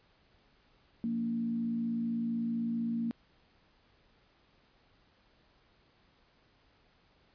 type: tone with frequency modulation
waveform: sine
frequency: 231 Hz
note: A#3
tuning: 16 cents flat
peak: -30 dBFS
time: 1.04-3.11 s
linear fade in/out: 0 ms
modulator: 55.7 Hz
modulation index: 0.43
effects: pink hiss -67 dBFS RMS until 7.34 s + resampled to 11025 Hz